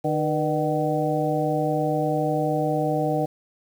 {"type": "harmonic tone with a mistuned harmonic", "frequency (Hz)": 151.9, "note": "D#3", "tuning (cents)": -41, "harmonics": [1, 2, 3, 4, 5], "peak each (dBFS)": [-27, -27, -27, -27, -27], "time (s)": [0.04, 3.26], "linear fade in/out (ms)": 10, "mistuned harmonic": 3, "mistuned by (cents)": 99, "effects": ["8-bit"]}